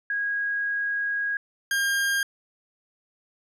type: tone pair in turn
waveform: sine / 40% pulse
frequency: 1645 / 1609.3 Hz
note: G#6 / G6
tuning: -17 / +45 cents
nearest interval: unison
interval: 38 cents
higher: first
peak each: -24 / -21 dBFS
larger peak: second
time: 0.1-1.37 / 1.71-2.23 s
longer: first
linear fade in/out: 2 ms
effects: resampled to 32000 Hz